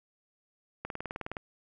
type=click train; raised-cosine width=0.5 ms; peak=-21 dBFS; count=11; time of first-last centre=0.85-1.368 s; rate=19.3 Hz; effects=none